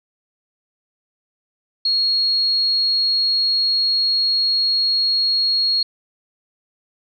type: tone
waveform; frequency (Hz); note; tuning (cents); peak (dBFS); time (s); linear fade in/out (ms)
sine; 4300; C8; +47; -15; 1.85-5.83; 5
effects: none